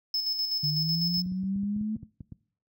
triangle tone with tremolo, 5220 Hz, E8, 18 cents flat, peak -24 dBFS, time 0.14-1.22 s, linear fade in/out 2 ms, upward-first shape square, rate 8 Hz, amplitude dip 45%
sine linear sweep, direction up, 146.83 to 218.8 Hz, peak -27 dBFS, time 0.63-1.96 s, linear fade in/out 5 ms
clicks, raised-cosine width 5 ms, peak -27 dBFS, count 12, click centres 1.173 / 1.262 / 1.319 / 1.435 / 1.56 / 1.633 / 1.763 / 1.811 / 1.964 / 2.03 / 2.207 / 2.322 s
effects noise-tail reverb RT60 0.5 s tail -21 dB re dry + high-pass 80 Hz 12 dB/octave

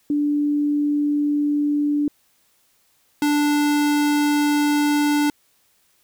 sine / square tone pair in turn, 292.6 / 293.6 Hz, D4 / D4, -6 / 0 cents, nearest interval unison, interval 6 cents, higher second, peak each -17 / -17 dBFS, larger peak neither, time 0.1-2.08 / 3.22-5.3 s, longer second, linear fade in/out 2 ms, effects white hiss -62 dBFS RMS until 6.03 s

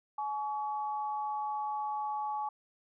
sine tone pair together, 847.3 / 1131 Hz, G#5 / C#6, +34 / +34 cents, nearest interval perfect fourth, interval 500 cents, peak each -33 / -39 dBFS, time 0.18-2.49 s, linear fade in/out 5 ms, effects none

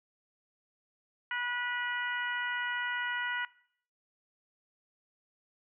harmonic tone, 487.4 Hz, B4, 23 cents flat, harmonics 2 / 3 / 4 / 5 / 6, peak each -40 / -35 / -36 / -46 / -43 dBFS, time 1.31-3.45 s, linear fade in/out 2 ms, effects noise-tail reverb RT60 0.6 s tail -21 dB re dry

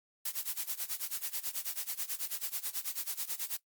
blue noise with tremolo, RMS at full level -34 dBFS, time 0.25-3.57 s, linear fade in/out 5 ms, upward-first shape sine, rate 9.2 Hz, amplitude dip 90%, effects noise-tail reverb RT60 0.1 s tail -19 dB re dry + Opus 48 kbps

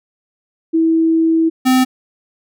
sine / square tone pair in turn, 325.4 / 257.4 Hz, E4 / C4, -22 / -28 cents, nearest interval major third, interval 406 cents, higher first, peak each -10 dBFS, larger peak neither, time 0.73-1.5 / 1.65-1.85 s, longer first, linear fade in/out 20 ms, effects none

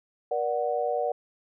sine chord, Bb augmented, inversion none, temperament equal with one note detuned, 476.8 / 587.3 / 740 Hz, Bb4 / D5 / F#5, +39 / 0 / 0 cents, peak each -29 dBFS, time 0.31-1.12 s, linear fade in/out 5 ms, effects none

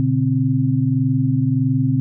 sine tone cluster, 120.3 / 141.9 / 262.1 Hz, B2 / C#3 / C4, -45 / +41 / +3 cents, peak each -19 dBFS, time 0-2 s, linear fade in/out 0 ms, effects none

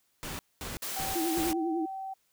pink noise bursts, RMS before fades -38 dBFS, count 4, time 0.23-1.53 s, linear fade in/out 0 ms, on 160 ms, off 220 ms
white high-pass noise, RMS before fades -36 dBFS, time 0.82-1.52 s, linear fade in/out 5 ms, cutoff 170 Hz, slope 12 dB/octave
sine tone, 770 Hz, G5, 31 cents flat, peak -35 dBFS, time 0.96-2.14 s, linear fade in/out 10 ms
sine tone with vibrato, 329.6 Hz, E4, in tune, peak -28 dBFS, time 1.15-1.86 s, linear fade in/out 10 ms, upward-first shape triangle, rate 10 Hz, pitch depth 100 cents each way
effects white hiss -72 dBFS RMS until 2.32 s

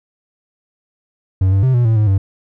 triangle tone with pitch steps, 94.3 / 97.3 / 130.3 / 121.3 / 112.4 / 106.9 / 97 Hz, F#2 / G2 / C3 / B2 / A2 / A2 / G2, +33 / -12 / -7 / -31 / +37 / -49 / -18 cents, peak -8 dBFS, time 1.41-2.18 s, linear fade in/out 5 ms, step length 110 ms, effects none

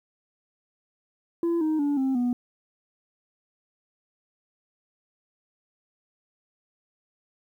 sine tone with pitch steps, 338.4 / 312.1 / 287.9 / 265.5 / 244.9 Hz, E4 / D#4 / D4 / C4 / B3, +45 / +5 / -34 / +25 / -14 cents, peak -19 dBFS, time 1.43-2.33 s, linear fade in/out 2 ms, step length 180 ms, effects tanh soft clip ceiling -21 dBFS + 10-bit

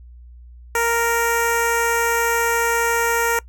10% pulse tone with notch filter, 465.5 Hz, A#4, 2 cents flat, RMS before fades -19 dBFS, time 0.75-3.39 s, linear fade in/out 2 ms, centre 3500 Hz, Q 1, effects noise-tail reverb RT60 0.1 s tail -22 dB re dry + added 60 Hz sine -39 dBFS peak until 3.48 s

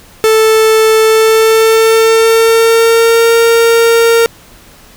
45% pulse tone with pitch glide, 440 to 461.3 Hz, A4 to A#4, 0 to -18 cents, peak -5 dBFS, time 0.24-4.26 s, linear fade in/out 0 ms, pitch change +82 cents, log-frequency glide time 1-3.34 s, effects pink hiss -39 dBFS RMS until 4.96 s

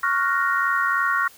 sine chord, Gb major seventh, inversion second, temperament equal, 1108.7 / 1396.9 / 1480 / 1864.7 Hz, Db6 / F6 / Gb6 / Bb6, 0 / 0 / 0 / 0 cents, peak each -23 / -23 / -27 / -25 dBFS, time 0.03-1.28 s, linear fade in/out 5 ms, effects white hiss -49 dBFS RMS until 1.37 s

